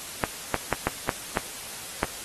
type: clicks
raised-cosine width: 0.5 ms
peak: -7 dBFS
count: 7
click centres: 0.238 / 0.543 / 0.727 / 0.87 / 1.092 / 1.372 / 2.031 s
effects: white hiss -38 dBFS RMS until 2.24 s + AAC 32 kbps